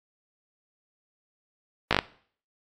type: slowing click train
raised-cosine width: 0.3 ms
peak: -4 dBFS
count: 5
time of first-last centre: 1.91-1.989 s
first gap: 17 ms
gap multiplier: 1.1
effects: noise-tail reverb RT60 0.5 s tail -20 dB re dry + AAC 32 kbps